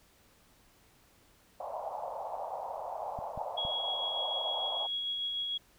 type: band-pass noise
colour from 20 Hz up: white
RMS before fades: -39 dBFS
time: 1.6-4.87 s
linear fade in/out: 5 ms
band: 560 to 920 Hz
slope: 48 dB/octave
type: clicks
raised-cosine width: 5 ms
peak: -31 dBFS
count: 3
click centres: 3.189 / 3.376 / 3.651 s
type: tone with tremolo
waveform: sine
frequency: 3322 Hz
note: G#7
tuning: in tune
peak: -31 dBFS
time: 3.57-5.58 s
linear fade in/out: 10 ms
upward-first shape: sine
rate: 6.7 Hz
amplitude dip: 25%
effects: pink hiss -64 dBFS RMS until 5.78 s